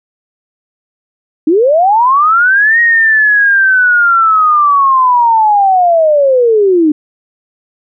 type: linear two-way sweep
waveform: sine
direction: up then down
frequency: 292.6 to 1887 to 292.6 Hz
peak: -5 dBFS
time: 1.47-6.92 s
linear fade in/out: 5 ms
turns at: 2.8 s
effects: none